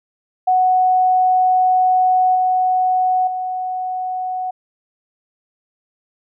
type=tone with level steps; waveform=sine; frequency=740 Hz; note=F#5; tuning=in tune; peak=-11 / -13 / -20 dBFS; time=0.47-4.51 s; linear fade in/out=10 ms; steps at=2.35 / 3.27 s; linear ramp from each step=5 ms; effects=none